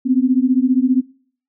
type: beating tone pair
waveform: sine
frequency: 250 / 265 Hz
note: B3 / C4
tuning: +21 / +22 cents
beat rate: 15 Hz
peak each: -15 dBFS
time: 0.05-1.02 s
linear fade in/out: 20 ms
effects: noise-tail reverb RT60 0.5 s tail -22 dB re dry